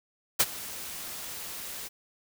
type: noise with ADSR envelope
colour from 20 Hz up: white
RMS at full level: -20 dBFS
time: 0.39-1.89 s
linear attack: 16 ms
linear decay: 41 ms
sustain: -19 dB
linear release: 22 ms
effects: none